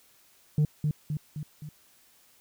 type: tone with echo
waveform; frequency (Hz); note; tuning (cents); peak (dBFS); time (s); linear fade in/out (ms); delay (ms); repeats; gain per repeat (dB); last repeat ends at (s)
sine; 150.5; D3; +43; -17; 0.58-0.65; 2; 260; 4; -5; 1.69
effects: tanh soft clip ceiling -19 dBFS + white hiss -61 dBFS RMS until 2.4 s